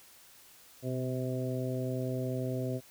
harmonic tone with a mistuned harmonic, 128.7 Hz, C3, 28 cents flat, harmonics 1 / 2 / 3 / 4 / 5, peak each -34 / -37 / -39 / -40 / -41 dBFS, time 0.82-2.81 s, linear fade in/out 50 ms, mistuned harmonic 1, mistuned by -34 cents, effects white hiss -57 dBFS RMS until 2.9 s

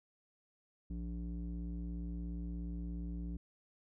square tone with low-pass filter, 58.5 Hz, A#1, 7 cents sharp, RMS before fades -41 dBFS, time 0.9-3.37 s, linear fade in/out 5 ms, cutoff 240 Hz, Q 4.1, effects none

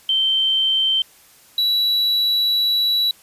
sine / triangle tone pair in turn, 3115 / 3925 Hz, G7 / B7, -12 / -11 cents, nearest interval major third, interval 401 cents, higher second, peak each -15 / -14 dBFS, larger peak second, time 0.09-1.02 / 1.58-3.11 s, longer second, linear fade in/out 2 ms, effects white hiss -50 dBFS RMS until 3.22 s + resampled to 32000 Hz

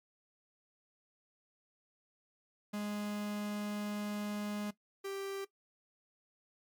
45% pulse tone pair in turn, 207.7 / 392.1 Hz, G#3 / G4, 0 / 0 cents, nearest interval major seventh, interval 1100 cents, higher second, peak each -36 / -38 dBFS, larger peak first, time 2.73-4.71 / 5.04-5.45 s, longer first, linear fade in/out 10 ms, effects noise-tail reverb RT60 0.1 s tail -17 dB re dry + MP3 96 kbps

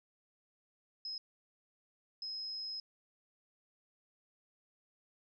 sine tone bursts at uneven times, 5120 Hz, D#8, 49 cents sharp, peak -39 dBFS, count 2, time 1.05-1.18 / 2.22-2.8 s, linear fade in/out 2 ms, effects none

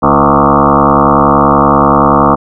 sine tone with frequency modulation, 698.5 Hz, F5, in tune, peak -4 dBFS, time 0.02-2.36 s, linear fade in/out 20 ms, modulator 70.5 Hz, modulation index 7.9, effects none

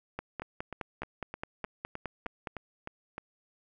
two click trains, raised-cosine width 0.5 ms, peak -23 / -20 dBFS, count 10 / 12, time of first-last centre 0.42-3.181 / 0.19-2.472 s, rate 3.26 / 4.82 Hz, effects none

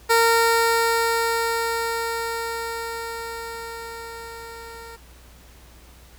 15% pulse tone with level ramp, 460 Hz, A#4, 23 cents flat, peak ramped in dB -8 to -32 dBFS, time 0.09-4.97 s, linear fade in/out 20 ms, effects added 60 Hz sine -47 dBFS peak until 6.18 s + pink hiss -51 dBFS RMS until 6.18 s

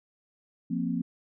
sine chord, F suspended fourth, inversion none, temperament just, 174.61 / 232.8 / 261.9 Hz, F3 / Bb3 / C4, 0 / -2 / +2 cents, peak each -31 dBFS, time 0.7-1.02 s, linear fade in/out 10 ms, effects none

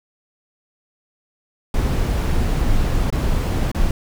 brown noise with dropouts, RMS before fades -18 dBFS, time 1.74-3.91 s, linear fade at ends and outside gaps 2 ms, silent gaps 3.103-3.125 / 3.716-3.747 s, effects none

